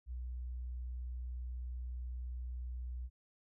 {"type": "tone", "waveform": "sine", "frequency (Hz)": 61.6, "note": "B1", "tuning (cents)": -4, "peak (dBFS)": -39, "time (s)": [0.06, 3.1], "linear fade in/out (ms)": 50, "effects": []}